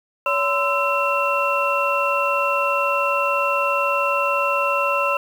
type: tone cluster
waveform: sine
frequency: 565 / 1026 / 1323 / 2718 Hz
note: C#5 / C6 / E6 / F7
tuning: +33 / -34 / +6 / -48 cents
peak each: -23 dBFS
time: 0.26-5.17 s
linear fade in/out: 2 ms
effects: 7-bit